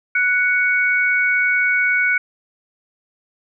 sine tone pair together, 1480 / 2231 Hz, F#6 / C#7, 0 / +11 cents, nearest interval perfect fifth, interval 711 cents, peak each -17 dBFS, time 0.15-2.18 s, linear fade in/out 5 ms, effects none

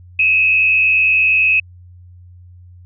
sine tone with frequency modulation, 2567 Hz, E7, 47 cents flat, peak -10 dBFS, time 0.19-1.6 s, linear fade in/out 5 ms, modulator 88.8 Hz, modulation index 0.77, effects added 89 Hz sine -38 dBFS peak until 2.85 s

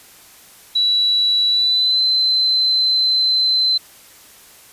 sine tone with pitch glide, 3930 to 4066 Hz, B7 to B7, -9 to +50 cents, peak -13 dBFS, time 0.75-3.78 s, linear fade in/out 10 ms, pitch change +59 cents, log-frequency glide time 1.49-2.02 s, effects white hiss -45 dBFS RMS until 4.72 s + resampled to 32000 Hz

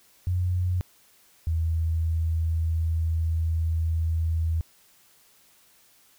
sine tone pair in turn, 90.1 / 81.38 Hz, F#2 / E2, -45 / -22 cents, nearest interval major second, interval 177 cents, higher first, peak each -22 dBFS, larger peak neither, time 0.27-0.81 / 1.47-4.61 s, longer second, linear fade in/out 0 ms, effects white hiss -59 dBFS RMS until 6.18 s

